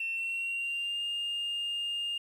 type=tone with pitch glide; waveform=sine; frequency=2700 to 2820 Hz; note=E7 to F7; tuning=+41 to +16 cents; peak=-29 dBFS; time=0-2.18 s; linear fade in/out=5 ms; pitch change=+75 cents; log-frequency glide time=0.15-1.03 s; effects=tanh soft clip ceiling -29 dBFS + 10-bit